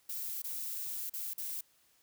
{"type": "noise with dropouts", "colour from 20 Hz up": "violet", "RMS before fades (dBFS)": -39, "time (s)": [0.09, 1.61], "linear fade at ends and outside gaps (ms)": 5, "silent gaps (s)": [[0.42, 0.441], [1.097, 1.136], [1.336, 1.379]], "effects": ["white hiss -69 dBFS RMS until 2.02 s"]}